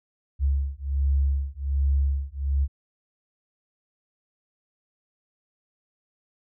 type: beating tone pair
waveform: sine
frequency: 68.6 / 69.9 Hz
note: C#2 / C#2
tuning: -17 / +15 cents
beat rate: 1.3 Hz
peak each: -24 dBFS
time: 0.39-2.68 s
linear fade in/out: 50 ms
effects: none